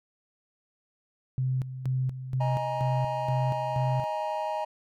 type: tone with tremolo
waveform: sine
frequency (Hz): 129.6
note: C3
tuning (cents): -16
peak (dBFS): -24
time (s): 1.38-4.04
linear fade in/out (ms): 0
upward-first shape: square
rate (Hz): 2.1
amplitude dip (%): 70
type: chord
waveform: triangle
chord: D# suspended fourth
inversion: none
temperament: equal with one note detuned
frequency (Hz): 622.3 / 830.6 / 942.1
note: D#5 / G#5 / A#5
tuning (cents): 0 / 0 / +18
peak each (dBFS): -30 / -31 / -31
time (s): 2.4-4.65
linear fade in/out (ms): 10
effects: tanh soft clip ceiling -14 dBFS